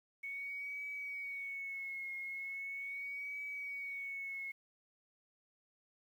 sine tone with vibrato, 2217 Hz, C#7, in tune, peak -40 dBFS, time 0.23-4.52 s, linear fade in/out 10 ms, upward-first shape triangle, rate 0.39 Hz, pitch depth 51 cents each way, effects 11-bit

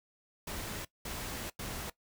pink noise bursts at uneven times, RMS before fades -40 dBFS, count 3, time 0.47-0.85 / 1.05-1.5 / 1.59-1.9 s, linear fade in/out 5 ms, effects noise-tail reverb RT60 0.1 s tail -19 dB re dry

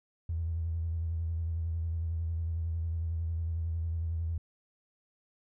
triangle tone with vibrato, 82.41 Hz, E2, in tune, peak -26 dBFS, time 0.29-4.38 s, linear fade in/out 5 ms, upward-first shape sine, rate 11 Hz, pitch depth 43 cents each way, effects tanh soft clip ceiling -28 dBFS

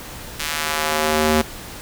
square tone with high-pass filter sweep, 77.3 Hz, D#2, 11 cents flat, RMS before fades -20 dBFS, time 0.39-1.42 s, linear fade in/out 10 ms, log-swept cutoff 2200 to 200 Hz, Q 0.74, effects pink hiss -35 dBFS RMS until 1.81 s

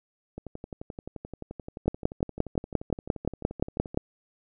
two click trains, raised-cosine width 2 ms, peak -9 / -24 dBFS, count 13 / 42, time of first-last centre 1.88-3.974 / 0.38-3.945 s, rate 5.73 / 11.5 Hz, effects none

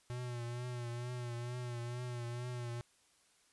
square tone with vibrato, 121.4 Hz, B2, 29 cents flat, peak -40 dBFS, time 0.1-2.81 s, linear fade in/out 0 ms, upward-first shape triangle, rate 2.2 Hz, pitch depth 51 cents each way, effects white hiss -70 dBFS RMS until 3.52 s + resampled to 24000 Hz

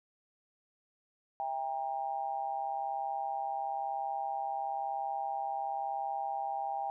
sine tone with amplitude modulation, 798 Hz, G5, 31 cents sharp, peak -29 dBFS, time 1.4-6.9 s, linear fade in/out 0 ms, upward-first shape sine, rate 141 Hz, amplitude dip 80%, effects none

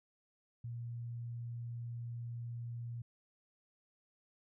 sine tone, 118.3 Hz, A#2, 26 cents sharp, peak -40 dBFS, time 0.64-3.02 s, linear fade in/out 5 ms, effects none

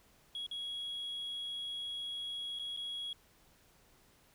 sine tone with dropouts, 3322 Hz, G#7, in tune, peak -36 dBFS, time 0.35-3.13 s, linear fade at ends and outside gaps 2 ms, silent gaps 0.465-0.512 / 2.589-2.595 / 2.765-2.772 s, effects tanh soft clip ceiling -36 dBFS + pink hiss -66 dBFS RMS until 4.34 s

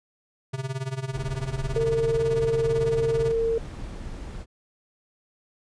square tone with tremolo, 132.6 Hz, C3, 23 cents sharp, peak -26 dBFS, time 0.53-3.32 s, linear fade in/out 10 ms, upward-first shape sine, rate 18 Hz, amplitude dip 85%
brown noise, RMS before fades -35 dBFS, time 1.12-4.46 s, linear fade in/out 50 ms
sine tone, 456 Hz, A#4, 38 cents flat, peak -21 dBFS, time 1.76-3.58 s, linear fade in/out 2 ms
effects resampled to 22050 Hz

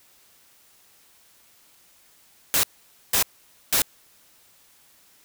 white noise bursts, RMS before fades -20 dBFS, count 3, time 2.54-3.819 s, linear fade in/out 0 ms, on 93 ms, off 500 ms, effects white hiss -57 dBFS RMS until 5.24 s

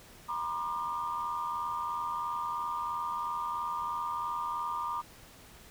sine tone cluster, 951 / 1034 / 1203 Hz, A#5 / C6 / D6, +34 / -21 / +41 cents, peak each -35 / -39 / -34 dBFS, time 0.28-5.02 s, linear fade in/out 20 ms, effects tanh soft clip ceiling -24 dBFS + pink hiss -54 dBFS RMS until 5.7 s

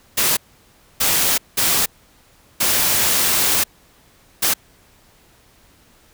white noise bursts at uneven times, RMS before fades -17 dBFS, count 5, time 0.17-0.37 / 1-1.38 / 1.57-1.86 / 2.6-3.64 / 4.42-4.54 s, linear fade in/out 10 ms, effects pink hiss -53 dBFS RMS until 6.13 s

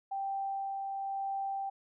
sine tone with tremolo, 784 Hz, G5, in tune, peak -32 dBFS, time 0.11-1.7 s, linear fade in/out 10 ms, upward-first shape sine, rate 1 Hz, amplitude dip 25%, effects none

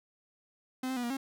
45% pulse tone with pitch steps, 257.4 / 261.6 / 244.3 / 237.8 / 269.9 Hz, C4 / C4 / B3 / A#3 / C#4, -28 / 0 / -19 / +35 / -46 cents, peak -32 dBFS, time 0.83-1.17 s, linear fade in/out 5 ms, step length 68 ms, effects none

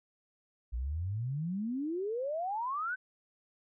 sine exponential sweep, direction up, 55.8 to 1557 Hz, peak -32 dBFS, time 0.72-2.96 s, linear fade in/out 20 ms, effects none

